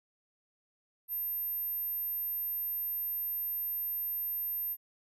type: tone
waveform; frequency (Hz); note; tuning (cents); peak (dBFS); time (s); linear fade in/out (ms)
sine; 13200; G#9; -12; -32; 1.08-4.77; 50
effects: none